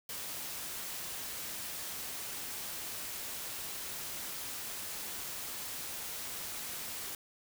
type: noise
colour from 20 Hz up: white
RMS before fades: -41 dBFS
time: 0.09-7.15 s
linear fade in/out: 2 ms
effects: none